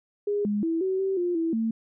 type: tone with pitch steps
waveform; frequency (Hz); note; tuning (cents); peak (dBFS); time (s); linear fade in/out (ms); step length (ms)
sine; 410.3 / 206.9 / 328.4 / 378.1 / 385.6 / 352.1 / 328.7 / 224.8; G#4 / G#3 / E4 / F#4 / G4 / F4 / E4 / A3; -21 / -6 / -6 / +38 / -28 / +14 / -5 / +37; -23; 0.27-1.71; 5; 180
effects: none